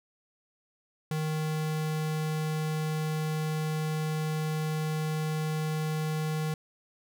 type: tone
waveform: square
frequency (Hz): 155.56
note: D#3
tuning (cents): 0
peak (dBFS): -29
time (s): 1.11-6.54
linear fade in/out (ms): 2
effects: none